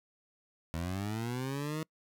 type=linear sweep; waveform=20% pulse; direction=up; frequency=80 to 159.6 Hz; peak=-29 dBFS; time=0.74-1.83 s; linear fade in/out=0 ms; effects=noise-tail reverb RT60 0.1 s tail -26 dB re dry